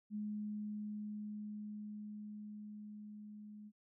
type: tone with level ramp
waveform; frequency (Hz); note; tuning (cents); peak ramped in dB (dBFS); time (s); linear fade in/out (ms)
sine; 210.1; G#3; +20; -38 to -50; 0.1-3.72; 50
effects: none